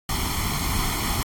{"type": "noise with comb filter", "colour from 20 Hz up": "pink", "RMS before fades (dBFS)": -25, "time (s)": [0.09, 1.23], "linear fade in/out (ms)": 2, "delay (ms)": 0.93, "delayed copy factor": 0.75, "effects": ["AAC 64 kbps"]}